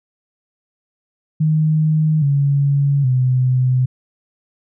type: tone with pitch steps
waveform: sine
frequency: 155.56 / 141.01 / 127.82 Hz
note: D#3 / C#3 / C3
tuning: 0 / +30 / -40 cents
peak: -12 dBFS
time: 1.4-3.86 s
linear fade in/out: 10 ms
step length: 820 ms
effects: none